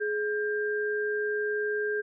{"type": "tone pair together", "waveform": "sine", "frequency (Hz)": [420.6, 1593.9], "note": ["G#4", "G6"], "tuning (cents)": [22, 28], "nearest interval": "octave + major seventh", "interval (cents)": 2306, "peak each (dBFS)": [-28, -31], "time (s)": [0, 2.02], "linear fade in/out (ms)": 20, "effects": []}